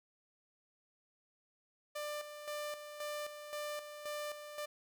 sawtooth tone with tremolo, 594 Hz, D5, 20 cents sharp, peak -35 dBFS, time 1.95-4.66 s, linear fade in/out 10 ms, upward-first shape square, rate 1.9 Hz, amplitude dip 60%, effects none

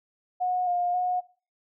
sine tone with pitch steps, 728 / 709 / 725 Hz, F#5 / F5 / F#5, -28 / +26 / -35 cents, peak -23 dBFS, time 0.4-1.21 s, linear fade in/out 20 ms, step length 270 ms, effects noise-tail reverb RT60 0.4 s tail -20 dB re dry

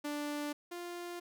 sawtooth tone pair in turn, 293.7 / 349.3 Hz, D4 / F4, 0 / 0 cents, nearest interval minor third, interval 300 cents, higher second, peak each -32 / -37 dBFS, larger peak first, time 0.04-0.53 / 0.71-1.2 s, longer neither, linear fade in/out 10 ms, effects none

